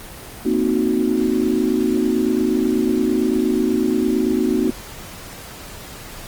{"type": "chord", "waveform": "sine", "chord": "C half-diminished seventh", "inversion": "third", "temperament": "equal", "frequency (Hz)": [233.1, 261.6, 311.1, 370], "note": ["Bb3", "C4", "Eb4", "Gb4"], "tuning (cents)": [0, 0, 0, 0], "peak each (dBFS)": -21, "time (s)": [0.45, 4.71], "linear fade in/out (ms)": 10, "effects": ["pink hiss -36 dBFS RMS until 6.27 s", "Opus 24 kbps"]}